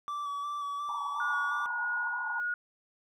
triangle tone with vibrato, 1154 Hz, D6, 31 cents flat, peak -31 dBFS, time 0.08-1.66 s, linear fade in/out 0 ms, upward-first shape square, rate 2.8 Hz, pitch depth 20 cents each way
white band-pass noise, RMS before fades -40 dBFS, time 0.89-2.4 s, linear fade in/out 0 ms, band 860 to 1000 Hz, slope 96 dB/octave
sine tone with tremolo, 1446 Hz, F#6, 40 cents flat, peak -29 dBFS, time 1.2-2.54 s, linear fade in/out 2 ms, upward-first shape sine, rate 1.7 Hz, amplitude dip 35%
effects none

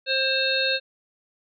harmonic tone, 531 Hz, C5, 25 cents sharp, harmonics 1 / 3 / 5 / 7 / 8, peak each -27 / -27 / -27 / -27 / -27 dBFS, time 0.06-0.8 s, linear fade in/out 50 ms, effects none

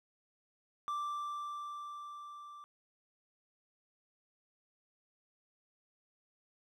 triangle tone with level ramp, 1174.7 Hz, D6, in tune, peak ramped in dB -32 to -47 dBFS, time 0.88-2.64 s, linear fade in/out 0 ms, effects none

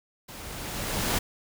pink noise with level ramp, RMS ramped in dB -43 to -25 dBFS, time 0.28-1.19 s, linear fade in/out 10 ms, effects none

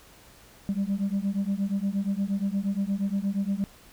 sine beating tone pair, 193.7 / 202.2 Hz, G3 / G#3, -20 / -46 cents, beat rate 8.5 Hz, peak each -26 dBFS, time 0.69-3.64 s, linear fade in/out 0 ms, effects tanh soft clip ceiling -21 dBFS + pink hiss -53 dBFS RMS until 3.92 s

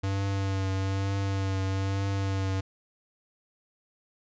square tone with vibrato, 97.1 Hz, G2, 16 cents flat, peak -27 dBFS, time 0.03-2.61 s, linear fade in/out 10 ms, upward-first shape triangle, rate 1.1 Hz, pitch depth 28 cents each way, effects resampled to 16000 Hz

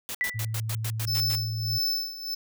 white noise bursts, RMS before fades -34 dBFS, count 9, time 0.09-1.354 s, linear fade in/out 0 ms, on 56 ms, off 95 ms
sine tone with exponential decay, 1975.5 Hz, B6, in tune, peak -21 dBFS, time 0.21-0.53 s, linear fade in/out 0 ms, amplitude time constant 69 ms
sine tone, 110.8 Hz, A2, 13 cents sharp, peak -28 dBFS, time 0.34-1.79 s, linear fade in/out 20 ms
square tone with tremolo, 5270 Hz, E8, 1 cent flat, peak -24 dBFS, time 1.07-2.35 s, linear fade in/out 10 ms, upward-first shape sine, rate 1.6 Hz, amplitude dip 80%
effects none

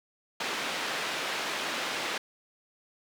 white band-pass noise, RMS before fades -33 dBFS, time 0.4-2.18 s, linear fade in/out 5 ms, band 260 to 3200 Hz, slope 12 dB/octave, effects none

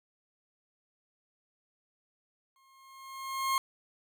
40% pulse tone with exponential growth, 1072 Hz, C6, 42 cents sharp, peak -24 dBFS, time 2.56-3.58 s, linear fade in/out 1 ms, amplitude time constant 220 ms, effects none

